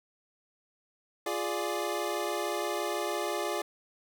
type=chord; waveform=25% pulse; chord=D diminished; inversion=first; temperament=equal; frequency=349.2 / 415.3 / 587.3 Hz; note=F4 / Ab4 / D5; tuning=0 / 0 / 0 cents; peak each=-31 dBFS; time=1.26-3.62 s; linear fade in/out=5 ms; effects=none